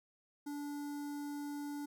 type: tone with notch filter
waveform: square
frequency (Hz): 290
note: D4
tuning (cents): -22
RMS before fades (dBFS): -42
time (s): 0.46-1.86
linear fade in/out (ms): 10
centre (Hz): 2700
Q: 0.59
effects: none